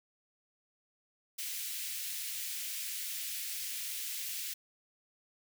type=high-pass noise; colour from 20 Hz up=white; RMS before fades=-39 dBFS; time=1.38-4.54 s; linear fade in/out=10 ms; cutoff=2000 Hz; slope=24 dB/octave; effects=none

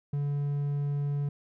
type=tone; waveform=triangle; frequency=143.5 Hz; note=D3; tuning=40 cents flat; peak=-25 dBFS; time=0.13-1.29 s; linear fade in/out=5 ms; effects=none

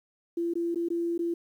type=tone with dropouts; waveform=sine; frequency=340.1 Hz; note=F4; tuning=46 cents flat; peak=-26 dBFS; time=0.37-1.34 s; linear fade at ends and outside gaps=5 ms; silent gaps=0.537-0.554 / 0.746-0.757 / 0.886-0.902 / 1.179-1.191 s; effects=10-bit

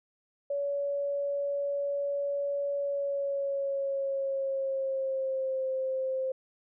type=tone with pitch glide; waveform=sine; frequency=566 to 525.1 Hz; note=C#5 to C5; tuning=+36 to +6 cents; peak=-28 dBFS; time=0.5-6.32 s; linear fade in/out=5 ms; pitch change=-130 cents; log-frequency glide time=2.76-5.69 s; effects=none

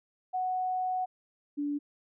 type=tone pair in turn; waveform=sine; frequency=740 / 289.9 Hz; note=F#5 / D4; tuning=0 / -22 cents; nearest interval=octave + major third; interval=1622 cents; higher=first; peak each=-28 / -29 dBFS; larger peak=first; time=0.33-1.06 / 1.57-1.79 s; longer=first; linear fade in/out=20 ms; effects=none

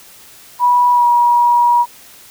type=tone with pitch glide; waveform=sine; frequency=977 to 959.1 Hz; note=B5 to A#5; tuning=-19 to +49 cents; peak=-8 dBFS; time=0.59-1.86 s; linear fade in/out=50 ms; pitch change=-32 cents; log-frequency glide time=0.92-1.05 s; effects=white hiss -41 dBFS RMS until 2.3 s

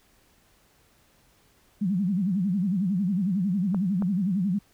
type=tone with vibrato; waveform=sine; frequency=189.9 Hz; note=F#3; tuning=45 cents sharp; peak=-22 dBFS; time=1.81-4.59 s; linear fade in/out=10 ms; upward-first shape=sine; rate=11 Hz; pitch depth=180 cents each way
type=clicks; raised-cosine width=1 ms; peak=-21 dBFS; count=2; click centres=3.746 / 4.023 s
effects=pink hiss -62 dBFS RMS until 4.73 s

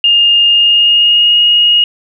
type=tone with pitch glide; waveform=sine; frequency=2826 to 2872 Hz; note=F7 to F7; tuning=+20 to +48 cents; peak=-5 dBFS; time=0.04-1.84 s; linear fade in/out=2 ms; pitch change=+28 cents; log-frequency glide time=0.47-1.4 s; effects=none

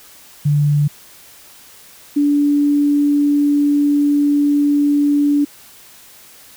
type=tone pair in turn; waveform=sine; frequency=146.4 / 289.4 Hz; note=D3 / D4; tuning=-5 / -25 cents; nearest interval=octave; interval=1180 cents; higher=second; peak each=-11 dBFS; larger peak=neither; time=0.45-0.88 / 2.16-5.45 s; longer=second; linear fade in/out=10 ms; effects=white hiss -43 dBFS RMS until 6.56 s

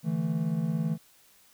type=chord; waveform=triangle; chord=D suspended second; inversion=none; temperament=equal; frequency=146.83 / 164.81 / 220 Hz; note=D3 / E3 / A3; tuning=0 / 0 / 0 cents; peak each=-32 / -26 / -30 dBFS; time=0.03-0.98 s; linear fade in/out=50 ms; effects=white hiss -60 dBFS RMS until 1.53 s

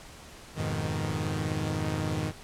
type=chord; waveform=sawtooth; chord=F half-diminished seventh; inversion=none; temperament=equal; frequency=87.31 / 103.83 / 123.47 / 155.56 Hz; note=F2 / Ab2 / Cb3 / Eb3; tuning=0 / 0 / 0 / 0 cents; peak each=-32 / -30 / -33 / -28 dBFS; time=0.55-2.33 s; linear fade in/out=50 ms; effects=pink hiss -48 dBFS RMS until 2.43 s + low-pass 10000 Hz 12 dB/octave

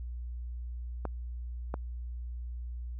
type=clicks; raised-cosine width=1 ms; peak=-20 dBFS; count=2; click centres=1.053 / 1.741 s; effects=added 60 Hz sine -36 dBFS peak until 2.99 s

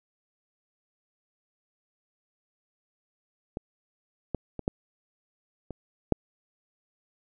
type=clicks; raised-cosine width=2 ms; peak=-19 / -15 / -21 / -12 / -23 / -7 dBFS; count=6; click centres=3.571 / 4.347 / 4.593 / 4.679 / 5.707 / 6.123 s; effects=none

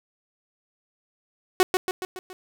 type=tone with echo; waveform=sawtooth; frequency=370 Hz; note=F#4; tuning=in tune; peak=-10 dBFS; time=1.6-1.63 s; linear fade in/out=0 ms; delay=140 ms; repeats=5; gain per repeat=-5 dB; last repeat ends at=2.33 s; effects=none

